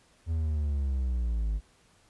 triangle linear sweep, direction down, 83 to 50.1 Hz, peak -24 dBFS, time 0.26-1.61 s, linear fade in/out 50 ms, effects pink hiss -63 dBFS RMS until 2.09 s + resampled to 24000 Hz

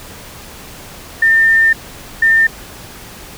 sine tone bursts at uneven times, 1804 Hz, A6, 43 cents sharp, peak -7 dBFS, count 2, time 1.22-1.73 / 2.22-2.47 s, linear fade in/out 5 ms, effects pink hiss -34 dBFS RMS until 3.37 s

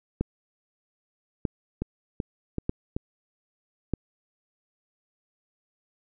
two click trains, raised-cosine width 3 ms, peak -15 / -12 dBFS, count 4 / 4, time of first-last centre 1.82-2.965 / 0.21-3.937 s, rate 2.62 / 0.805 Hz, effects none

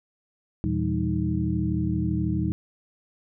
sine tone cluster, 82.2 / 120.2 / 166.4 / 198.9 / 313.1 Hz, E2 / B2 / E3 / G3 / D#4, -4 / -46 / +17 / +25 / +11 cents, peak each -29 dBFS, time 0.64-2.52 s, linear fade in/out 0 ms, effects none

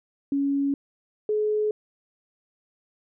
sine tone pair in turn, 279.4 / 425 Hz, C#4 / G#4, +14 / +40 cents, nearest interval perfect fifth, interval 726 cents, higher second, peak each -21 dBFS, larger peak neither, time 0.32-0.74 / 1.29-1.71 s, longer neither, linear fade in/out 2 ms, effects none

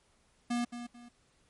square tone with echo, 239.8 Hz, A#3, 49 cents sharp, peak -30 dBFS, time 0.5-0.65 s, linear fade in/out 10 ms, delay 220 ms, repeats 2, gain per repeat -10 dB, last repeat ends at 1.09 s, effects pink hiss -69 dBFS RMS until 1.49 s + MP3 48 kbps

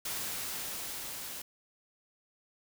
white noise with level ramp, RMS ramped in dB -36 to -42 dBFS, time 0.05-1.42 s, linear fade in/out 5 ms, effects none

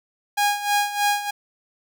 sawtooth tone with tremolo, 820 Hz, G#5, 22 cents flat, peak -13 dBFS, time 0.37-1.31 s, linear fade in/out 10 ms, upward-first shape sine, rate 3.2 Hz, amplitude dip 75%, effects none

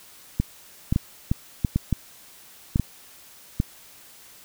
clicks, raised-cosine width 5 ms, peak -8 dBFS, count 10, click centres 0.4 / 0.925 / 0.961 / 1.315 / 1.648 / 1.76 / 1.927 / 2.759 / 2.797 / 3.601 s, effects white hiss -49 dBFS RMS until 4.44 s

